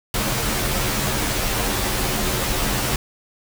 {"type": "noise with comb filter", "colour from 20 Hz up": "pink", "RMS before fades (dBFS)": -22, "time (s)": [0.14, 2.96], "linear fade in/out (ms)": 2, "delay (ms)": 12, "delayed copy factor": -0.95, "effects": []}